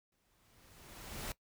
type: noise with exponential growth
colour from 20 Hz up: pink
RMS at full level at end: -40 dBFS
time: 0.12-1.32 s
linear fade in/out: 2 ms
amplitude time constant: 260 ms
effects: noise-tail reverb RT60 0.1 s tail -19 dB re dry